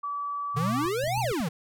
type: tone with pitch glide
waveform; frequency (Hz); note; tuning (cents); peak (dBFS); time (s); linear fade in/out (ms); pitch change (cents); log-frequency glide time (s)
sine; 1150 to 1160; D6 to D6; -37 to -22; -29; 0.03-0.89; 10; +15; 0.49-0.77
type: tone with tremolo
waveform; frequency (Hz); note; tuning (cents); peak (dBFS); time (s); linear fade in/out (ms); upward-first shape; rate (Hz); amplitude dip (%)
sine; 122.5; B2; -14; -29; 0.54-1.33; 20; triangle; 1.9; 80
type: exponential two-way sweep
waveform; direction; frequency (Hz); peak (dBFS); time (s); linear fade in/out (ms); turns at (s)
square; up then down; 141.8 to 932.3 to 141.8; -27; 0.56-1.49; 10; 1.2
type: clicks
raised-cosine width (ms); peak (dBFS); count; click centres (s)
5; -30; 7; 0.856 / 1.039 / 1.076 / 1.177 / 1.243 / 1.315 / 1.404
effects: none

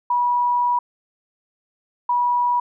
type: tone pair in turn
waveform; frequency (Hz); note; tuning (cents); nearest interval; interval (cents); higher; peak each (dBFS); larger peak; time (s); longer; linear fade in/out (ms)
sine; 972 / 972; B5 / B5; -28 / -28; unison; 0; neither; -16; neither; 0.1-0.79 / 2.09-2.6; first; 5
effects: none

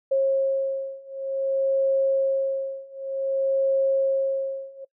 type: beating tone pair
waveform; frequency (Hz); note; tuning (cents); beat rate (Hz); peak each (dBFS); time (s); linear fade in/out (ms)
sine; 540 / 540.54; C#5 / C#5; -45 / -44; 0.54; -24 / -23; 0.11-4.85; 10
effects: noise-tail reverb RT60 0.1 s tail -23 dB re dry

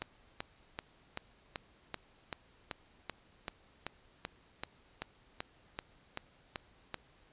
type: click train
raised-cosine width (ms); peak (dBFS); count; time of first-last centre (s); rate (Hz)
0.3; -21; 19; 0.02-6.943; 2.6
effects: pink hiss -65 dBFS RMS until 7.32 s + resampled to 8000 Hz

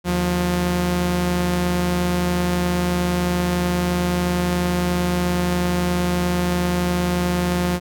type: tone pair together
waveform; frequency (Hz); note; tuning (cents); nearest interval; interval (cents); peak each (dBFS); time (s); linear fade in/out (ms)
sawtooth; 77.2 / 177.46; D#2 / F3; -13 / +28; octave + major second; 1441; -22 / -15; 0.04-7.8; 50
effects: none

